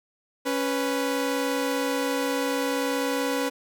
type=tone pair together; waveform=sawtooth; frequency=277.2 / 493.9 Hz; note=C#4 / B4; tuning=0 / 0 cents; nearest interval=minor seventh; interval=1000 cents; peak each=-23 dBFS; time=0.45-3.5 s; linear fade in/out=20 ms; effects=none